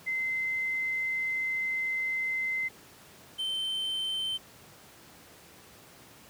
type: tone pair in turn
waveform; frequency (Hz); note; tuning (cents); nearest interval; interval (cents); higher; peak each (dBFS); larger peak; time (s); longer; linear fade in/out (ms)
sine / triangle; 2066 / 3096; C7 / G7; -22 / -22; perfect fifth; 700; second; -28; neither; 0.06-2.69 / 3.38-4.38; first; 20
effects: pink hiss -53 dBFS RMS until 6.29 s + high-pass 100 Hz 12 dB/octave